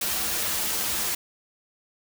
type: noise with comb filter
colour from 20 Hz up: white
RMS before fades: -27 dBFS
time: 0.01-1.15 s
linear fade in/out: 5 ms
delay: 7.4 ms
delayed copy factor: -0.95
effects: none